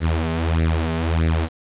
sawtooth tone with flanger, 81.3 Hz, E2, 23 cents flat, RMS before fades -20 dBFS, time 0-1.49 s, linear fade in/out 50 ms, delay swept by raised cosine 0.46 to 4.76 ms, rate 1.6 Hz, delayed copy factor +0.9, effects resampled to 8000 Hz + 7-bit

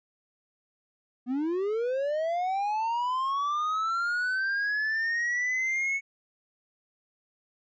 triangle linear sweep, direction up, 237.8 to 2217 Hz, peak -24 dBFS, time 1.26-6.01 s, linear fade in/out 50 ms, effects resampled to 16000 Hz

